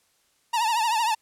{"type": "tone with vibrato", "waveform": "45% pulse", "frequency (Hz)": 908, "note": "A#5", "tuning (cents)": -46, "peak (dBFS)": -21, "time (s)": [0.53, 1.15], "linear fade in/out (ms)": 10, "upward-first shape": "triangle", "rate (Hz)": 13, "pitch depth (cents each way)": 120, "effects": ["white hiss -66 dBFS RMS until 1.21 s", "low-pass 11000 Hz 12 dB/octave"]}